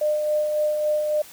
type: tone with tremolo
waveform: sine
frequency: 604 Hz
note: D5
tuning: 48 cents sharp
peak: -18 dBFS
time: 0.01-1.22 s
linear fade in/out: 5 ms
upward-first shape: sine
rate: 3.6 Hz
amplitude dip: 35%
effects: white hiss -45 dBFS RMS until 1.32 s